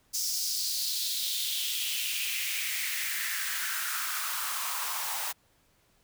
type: noise with high-pass filter sweep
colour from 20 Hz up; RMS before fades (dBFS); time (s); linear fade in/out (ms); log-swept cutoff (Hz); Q
white; -32; 0.13-5.33; 20; 5600 to 830; 3.7
effects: pink hiss -67 dBFS RMS until 6.03 s